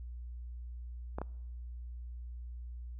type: clicks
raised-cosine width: 1 ms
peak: -23 dBFS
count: 2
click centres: 1.185 / 1.216 s
effects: noise-tail reverb RT60 1.0 s tail -25 dB re dry + added 60 Hz sine -41 dBFS peak until 2.99 s